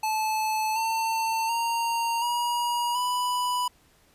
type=tone with pitch steps; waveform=square; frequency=869 / 897.6 / 927.1 / 957.6 / 989 Hz; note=A5 / A5 / A#5 / A#5 / B5; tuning=-22 / +34 / -10 / +46 / +2 cents; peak=-25 dBFS; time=0.03-3.68 s; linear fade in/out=5 ms; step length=730 ms; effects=pink hiss -61 dBFS RMS until 4.14 s + resampled to 32000 Hz